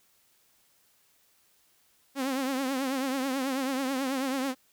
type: tone with vibrato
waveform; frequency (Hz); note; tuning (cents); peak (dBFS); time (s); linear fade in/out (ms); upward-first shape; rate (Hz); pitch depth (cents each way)
sawtooth; 266.2; C4; +30; -24; 2.15-4.55; 50; triangle; 9.2; 100
effects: white hiss -66 dBFS RMS until 4.72 s